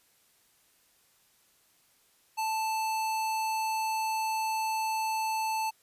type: tone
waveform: square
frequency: 880 Hz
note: A5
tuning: in tune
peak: -29 dBFS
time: 2.37-5.71 s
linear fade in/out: 20 ms
effects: white hiss -66 dBFS RMS until 5.82 s + resampled to 32000 Hz